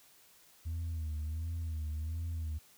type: tone with vibrato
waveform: sine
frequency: 79.8 Hz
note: D#2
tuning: 44 cents sharp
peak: -32 dBFS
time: 0.65-2.59 s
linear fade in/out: 20 ms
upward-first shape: sine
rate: 1.4 Hz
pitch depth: 82 cents each way
effects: tanh soft clip ceiling -33 dBFS + white hiss -62 dBFS RMS until 2.77 s